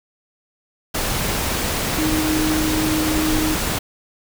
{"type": "tone in noise", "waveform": "sine", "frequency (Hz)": 311.1, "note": "D#4", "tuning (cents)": 0, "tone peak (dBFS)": -19, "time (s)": [1.98, 3.55], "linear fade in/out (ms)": 10, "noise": "pink", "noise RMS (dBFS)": -22, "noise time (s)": [0.94, 3.79], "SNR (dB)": 0, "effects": []}